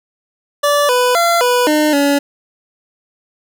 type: tone with pitch steps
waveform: 25% pulse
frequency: 580 / 496.3 / 684 / 492.2 / 303.5 / 283.7 Hz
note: D5 / B4 / F5 / B4 / D#4 / C#4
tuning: -22 / +8 / -36 / -6 / -43 / +40 cents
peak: -7 dBFS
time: 0.63-2.19 s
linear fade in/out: 10 ms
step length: 260 ms
effects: none